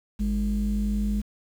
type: tone pair together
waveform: sine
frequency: 51.73 / 206.9 Hz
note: G#1 / G#3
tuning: -6 / -6 cents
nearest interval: 2 octaves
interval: 2400 cents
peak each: -24 dBFS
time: 0.19-1.22 s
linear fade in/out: 20 ms
effects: tanh soft clip ceiling -18 dBFS + 8-bit